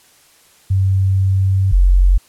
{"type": "tone pair in turn", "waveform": "sine", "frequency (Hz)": [95.9, 45.55], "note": ["G2", "F#1"], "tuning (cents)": [-37, -26], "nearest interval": "octave + minor second", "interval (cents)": 1289, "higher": "first", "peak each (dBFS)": [-11, -7], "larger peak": "second", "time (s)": [[0.7, 1.72], [1.72, 2.18]], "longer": "first", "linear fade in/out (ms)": 10, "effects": ["white hiss -50 dBFS RMS until 2.28 s", "low-pass 12000 Hz 12 dB/octave"]}